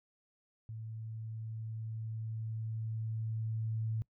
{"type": "tone with level ramp", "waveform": "sine", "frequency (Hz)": 111.1, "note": "A2", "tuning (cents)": 17, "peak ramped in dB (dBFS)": [-41, -32], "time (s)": [0.69, 4.02], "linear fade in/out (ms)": 0, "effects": ["noise-tail reverb RT60 0.1 s tail -24 dB re dry"]}